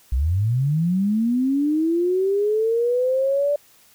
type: linear sweep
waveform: sine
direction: up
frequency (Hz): 57.5 to 586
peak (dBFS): -17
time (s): 0.12-3.56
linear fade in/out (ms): 5
effects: white hiss -54 dBFS RMS until 3.94 s